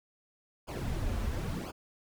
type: noise with flanger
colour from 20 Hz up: brown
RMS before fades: -34 dBFS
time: 0.67-1.72 s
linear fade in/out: 20 ms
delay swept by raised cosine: 0.51 to 6.51 ms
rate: 0.97 Hz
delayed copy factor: -0.85
effects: none